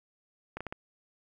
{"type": "clicks", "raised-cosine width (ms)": 0.5, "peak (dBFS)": -22, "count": 4, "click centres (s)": [0.57, 0.606, 0.667, 0.725], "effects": ["10-bit"]}